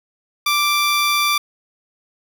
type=tone; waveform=15% pulse; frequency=1174.7 Hz; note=D6; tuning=in tune; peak=-9 dBFS; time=0.46-1.38 s; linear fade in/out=5 ms; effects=none